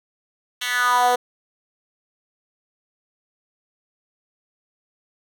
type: tone with high-pass filter sweep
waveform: 10% pulse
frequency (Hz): 246.9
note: B3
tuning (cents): 0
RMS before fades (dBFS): -19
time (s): 0.61-1.16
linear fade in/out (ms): 10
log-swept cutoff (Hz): 2600 to 540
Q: 4
effects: none